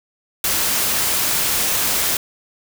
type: noise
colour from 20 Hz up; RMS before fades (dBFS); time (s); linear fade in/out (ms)
white; -19; 0.44-2.17; 2
effects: none